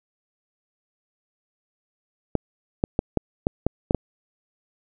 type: clicks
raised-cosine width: 2 ms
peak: -6 dBFS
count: 8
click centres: 2.353 / 2.839 / 2.991 / 3.173 / 3.469 / 3.666 / 3.909 / 3.947 s
effects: none